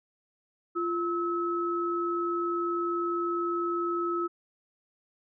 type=tone pair together; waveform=sine; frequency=345.6 / 1293.9 Hz; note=F4 / E6; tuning=-18 / -33 cents; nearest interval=octave + major seventh; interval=2285 cents; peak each=-29 / -30 dBFS; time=0.75-4.28 s; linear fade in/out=20 ms; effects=none